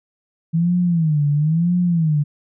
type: tone with vibrato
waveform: sine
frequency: 160.8 Hz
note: E3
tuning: 43 cents flat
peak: -14 dBFS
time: 0.53-2.24 s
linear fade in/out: 20 ms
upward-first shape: sine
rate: 1 Hz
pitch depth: 180 cents each way
effects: none